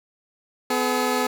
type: tone pair together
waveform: 15% pulse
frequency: 251.8 / 427.4 Hz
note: B3 / G#4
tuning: +34 / +50 cents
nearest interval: major sixth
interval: 916 cents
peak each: -17 dBFS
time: 0.7-1.27 s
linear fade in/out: 5 ms
effects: none